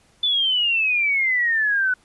sine exponential sweep, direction down, 3520 to 1482 Hz, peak -17 dBFS, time 0.23-1.94 s, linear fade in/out 5 ms, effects pink hiss -58 dBFS RMS until 2.04 s + resampled to 24000 Hz

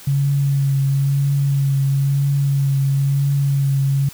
sine tone with vibrato, 138.7 Hz, C#3, 1 cent sharp, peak -14 dBFS, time 0.07-4.09 s, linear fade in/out 5 ms, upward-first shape triangle, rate 1 Hz, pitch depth 25 cents each way, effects white hiss -40 dBFS RMS until 4.13 s

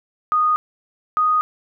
sine tone pair in turn, 1236 / 1242.8 Hz, D#6 / D#6, -12 / -2 cents, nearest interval unison, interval 10 cents, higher second, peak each -14 dBFS, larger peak neither, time 0.32-0.56 / 1.17-1.41 s, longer neither, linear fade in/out 0 ms, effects none

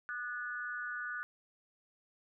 sine tone with amplitude modulation, 1469 Hz, F#6, 13 cents flat, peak -33 dBFS, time 0.09-1.23 s, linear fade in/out 0 ms, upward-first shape sine, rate 260 Hz, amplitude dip 90%, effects none

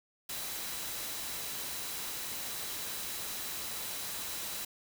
sine tone in noise, 3951 Hz, B7, in tune, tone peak -49 dBFS, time 0.29-4.65 s, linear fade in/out 5 ms, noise white, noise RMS -39 dBFS, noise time 0.29-4.65 s, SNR -13 dB, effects none

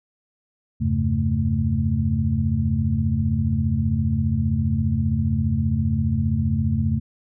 sine tone cluster, 83.4 / 98.4 / 135 / 221.1 Hz, E2 / G2 / C#3 / A3, +21 / +7 / -45 / +9 cents, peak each -24 dBFS, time 0.8-7 s, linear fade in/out 20 ms, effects none

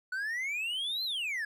triangle exponential two-way sweep, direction up then down, 1469 to 4200 to 1654 Hz, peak -30 dBFS, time 0.12-1.45 s, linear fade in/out 5 ms, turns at 1.04 s, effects none

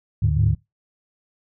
sine tone cluster, 76.3 / 104.1 / 108.5 / 149.6 Hz, D#2 / G#2 / A2 / D3, -33 / +5 / -24 / +32 cents, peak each -21 dBFS, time 0.22-0.55 s, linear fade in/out 10 ms, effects noise-tail reverb RT60 0.2 s tail -23 dB re dry + tanh soft clip ceiling -7 dBFS

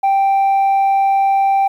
sine tone, 784 Hz, G5, in tune, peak -8 dBFS, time 0.03-1.68 s, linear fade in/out 10 ms, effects tanh soft clip ceiling -10 dBFS + 8-bit

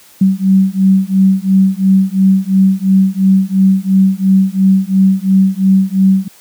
sine beating tone pair, 190 / 192.9 Hz, F#3 / G3, +46 / -28 cents, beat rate 2.9 Hz, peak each -10 dBFS, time 0.21-6.28 s, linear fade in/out 5 ms, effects white hiss -43 dBFS RMS until 6.4 s + high-pass 100 Hz 12 dB/octave

